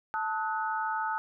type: chord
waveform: sine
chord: D# diminished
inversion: second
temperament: equal with one note detuned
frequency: 880 / 1272.9 / 1480 Hz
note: A5 / D#6 / F#6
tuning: 0 / +39 / 0 cents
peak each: -31 / -34 / -35 dBFS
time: 0.14-1.18 s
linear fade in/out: 0 ms
effects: none